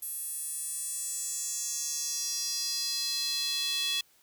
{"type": "tone with high-pass filter sweep", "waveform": "square", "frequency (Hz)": 375, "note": "F#4", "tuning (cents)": 23, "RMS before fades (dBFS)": -33, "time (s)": [0.02, 4.01], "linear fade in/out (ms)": 5, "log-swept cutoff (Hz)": [11000, 3300], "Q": 3.7, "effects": ["white hiss -64 dBFS RMS until 4.22 s"]}